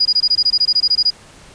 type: tone bursts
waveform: sine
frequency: 4900 Hz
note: D#8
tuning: 27 cents flat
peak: -10 dBFS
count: 15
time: 0-1.105 s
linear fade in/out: 10 ms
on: 55 ms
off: 20 ms
effects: pink hiss -43 dBFS RMS until 1.54 s + resampled to 22050 Hz